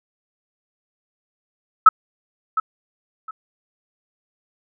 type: tone with echo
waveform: sine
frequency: 1299 Hz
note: E6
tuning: 26 cents flat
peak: -3 dBFS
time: 1.86-1.89 s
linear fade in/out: 5 ms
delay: 710 ms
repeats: 2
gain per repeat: -13 dB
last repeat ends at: 3.31 s
effects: none